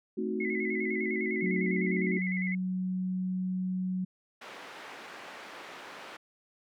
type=chord; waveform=sine; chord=A diminished seventh; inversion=none; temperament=equal; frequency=220 / 261.6 / 311.1 / 370 Hz; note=A3 / C4 / Eb4 / Gb4; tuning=0 / 0 / 0 / 0 cents; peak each=-34 / -38 / -38 / -33 dBFS; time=0.17-2.19 s; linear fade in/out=10 ms
type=tone with vibrato; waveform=sine; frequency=2093 Hz; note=C7; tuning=in tune; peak=-33 dBFS; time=0.4-2.55 s; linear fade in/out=5 ms; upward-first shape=square; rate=9.9 Hz; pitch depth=62 cents each way
type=tone; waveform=sine; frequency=185 Hz; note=F#3; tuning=in tune; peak=-29 dBFS; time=1.42-4.05 s; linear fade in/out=10 ms
type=band-pass noise; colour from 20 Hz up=white; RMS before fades=-46 dBFS; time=4.41-6.17 s; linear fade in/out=10 ms; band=290 to 2000 Hz; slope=12 dB/octave
effects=none